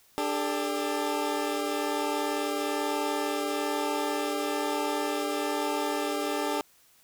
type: chord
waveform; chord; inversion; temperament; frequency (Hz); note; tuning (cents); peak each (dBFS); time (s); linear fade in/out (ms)
20% pulse; D suspended fourth; none; equal with one note detuned; 293.7 / 399.8 / 440; D4 / G4 / A4; 0 / +34 / 0; -26 / -27 / -29; 0.18-6.61; 0
effects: white hiss -61 dBFS RMS until 7.03 s